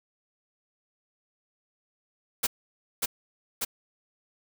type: noise with echo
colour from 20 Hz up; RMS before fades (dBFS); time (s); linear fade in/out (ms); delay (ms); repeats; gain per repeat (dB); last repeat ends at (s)
white; -25; 2.43-2.47; 10; 590; 2; -2; 3.65
effects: none